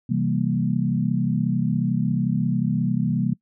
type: chord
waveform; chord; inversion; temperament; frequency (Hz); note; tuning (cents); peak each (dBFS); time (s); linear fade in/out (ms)
sine; C dominant seventh; none; equal; 130.81 / 164.81 / 196 / 233.1; C3 / E3 / G3 / Bb3; 0 / 0 / 0 / 0; -25; 0.09-3.34; 10
effects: noise-tail reverb RT60 0.1 s tail -23 dB re dry